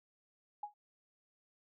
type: tone with exponential decay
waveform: sine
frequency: 830.6 Hz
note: G#5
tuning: in tune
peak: -35 dBFS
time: 0.63-0.74 s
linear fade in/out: 5 ms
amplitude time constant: 23 ms
effects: none